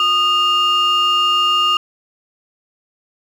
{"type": "tone pair together", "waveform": "sine", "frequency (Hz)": [1233.2, 2820], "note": ["D#6", "F7"], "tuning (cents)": [-16, 16], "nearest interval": "octave + major second", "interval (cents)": 1432, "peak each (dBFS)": -13, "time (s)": [0, 1.77], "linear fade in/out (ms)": 2, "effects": ["tanh soft clip ceiling -9 dBFS", "7-bit"]}